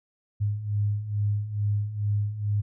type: beating tone pair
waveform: sine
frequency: 101.9 / 104.2 Hz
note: G#2 / G#2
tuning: -32 / +6 cents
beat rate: 2.3 Hz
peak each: -30 / -25 dBFS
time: 0.4-2.62 s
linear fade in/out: 20 ms
effects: none